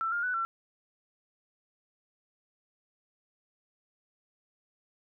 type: tone with pitch steps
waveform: sine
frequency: 1335 / 1408 / 1489 / 1349 Hz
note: E6 / F6 / F#6 / E6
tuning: +22 / +14 / +11 / +40 cents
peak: -28 dBFS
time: 0.01-0.45 s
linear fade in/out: 0 ms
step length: 110 ms
effects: none